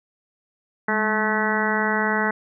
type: harmonic tone with a mistuned harmonic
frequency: 216 Hz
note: A3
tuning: 32 cents flat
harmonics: 1 / 2 / 3 / 4 / 5 / 6 / 7 / 8 / 9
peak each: -26 / -28 / -31 / -27 / -30 / -32 / -26 / -30 / -27 dBFS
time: 0.88-2.31 s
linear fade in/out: 5 ms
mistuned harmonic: 1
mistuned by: -53 cents
effects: none